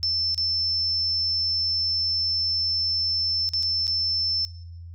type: tone with dropouts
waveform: sine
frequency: 5310 Hz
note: E8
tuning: 12 cents sharp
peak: -21 dBFS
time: 0.03-4.45 s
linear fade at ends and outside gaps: 0 ms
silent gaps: 0.345-0.378 / 3.49-3.535 / 3.626-3.631 / 3.869-3.878 s
effects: noise-tail reverb RT60 0.8 s tail -23 dB re dry + added 85 Hz sine -37 dBFS peak until 4.94 s